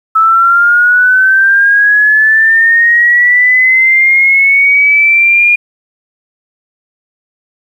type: linear sweep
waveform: sine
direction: up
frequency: 1303 to 2429 Hz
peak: -4 dBFS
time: 0.15-5.56 s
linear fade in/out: 10 ms
effects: 7-bit